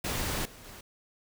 pink noise with level steps, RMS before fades -32 / -50 / -47 dBFS, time 0.04-0.81 s, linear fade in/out 5 ms, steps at 0.45 / 0.64 s, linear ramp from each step 5 ms, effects none

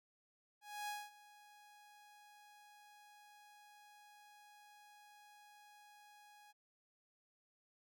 sawtooth tone with ADSR envelope, 830.6 Hz, G#5, in tune, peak -37 dBFS, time 0.61-6.53 s, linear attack 270 ms, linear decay 220 ms, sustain -20 dB, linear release 27 ms, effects none

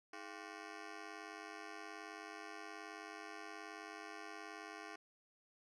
10% pulse ring-modulated tone, 370 Hz, F#4, in tune, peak -37 dBFS, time 0.13-4.96 s, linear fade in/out 5 ms, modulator 49.4 Hz, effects low-pass 6000 Hz 12 dB/octave

